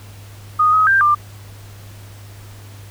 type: tone with pitch steps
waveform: sine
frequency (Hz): 1237 / 1267 / 1582 / 1191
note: D#6 / D#6 / G6 / D6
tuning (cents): -10 / +31 / +15 / +24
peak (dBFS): -10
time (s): 0.59-1.15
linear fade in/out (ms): 10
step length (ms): 140
effects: added 101 Hz sine -36 dBFS peak until 2.9 s + pink hiss -44 dBFS RMS until 2.9 s

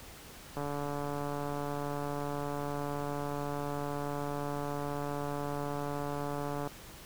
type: click train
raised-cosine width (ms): 1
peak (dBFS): -23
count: 880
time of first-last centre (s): 0.57-6.674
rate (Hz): 144
effects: pink hiss -50 dBFS RMS until 7.05 s

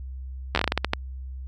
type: slowing click train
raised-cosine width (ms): 0.3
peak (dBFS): -5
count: 11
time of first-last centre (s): 0.55-0.934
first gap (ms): 11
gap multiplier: 1.26
effects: added 65 Hz sine -33 dBFS peak until 1.47 s

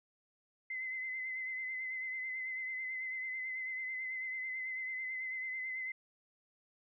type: tone with vibrato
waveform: sine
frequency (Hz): 2050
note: C7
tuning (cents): -36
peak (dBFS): -37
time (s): 0.7-5.92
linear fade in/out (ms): 5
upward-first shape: sine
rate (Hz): 9.1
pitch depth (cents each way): 31
effects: none

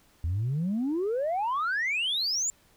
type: exponential sweep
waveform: sine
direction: up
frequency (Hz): 78.3 to 7350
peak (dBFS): -24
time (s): 0.24-2.5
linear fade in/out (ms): 0
effects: tanh soft clip ceiling -23 dBFS + pink hiss -62 dBFS RMS until 2.76 s

